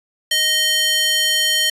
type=tone with high-pass filter; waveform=square; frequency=622.3 Hz; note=D#5; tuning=in tune; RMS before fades=-17 dBFS; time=0.31-1.7 s; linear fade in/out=5 ms; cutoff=2700 Hz; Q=1.9; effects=resampled to 32000 Hz